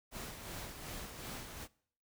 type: noise with tremolo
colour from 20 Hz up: pink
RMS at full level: -44 dBFS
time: 0.11-1.68 s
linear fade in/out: 50 ms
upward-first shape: sine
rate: 2.7 Hz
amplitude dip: 45%
effects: noise-tail reverb RT60 0.6 s tail -23 dB re dry